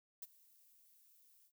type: noise with ADSR envelope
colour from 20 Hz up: violet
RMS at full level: -45 dBFS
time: 0.22-1.52 s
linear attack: 4 ms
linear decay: 34 ms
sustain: -23 dB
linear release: 72 ms
effects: none